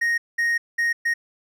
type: tone bursts at uneven times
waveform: triangle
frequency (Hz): 1866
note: A#6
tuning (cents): +1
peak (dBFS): -17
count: 4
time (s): 0.01-0.18 / 0.38-0.58 / 0.78-0.93 / 1.05-1.14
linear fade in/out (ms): 10
effects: none